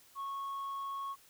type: tone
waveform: sine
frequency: 1101 Hz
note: C#6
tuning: 12 cents flat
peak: -34 dBFS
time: 0.15-1.16 s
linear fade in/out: 50 ms
effects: tanh soft clip ceiling -36 dBFS + white hiss -62 dBFS RMS until 1.29 s